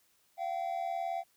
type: tone pair together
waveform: triangle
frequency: 688 / 767 Hz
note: F5 / G5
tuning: -26 / -38 cents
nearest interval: major second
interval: 188 cents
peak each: -33 / -34 dBFS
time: 0.37-1.24 s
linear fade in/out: 50 ms
effects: white hiss -70 dBFS RMS until 1.36 s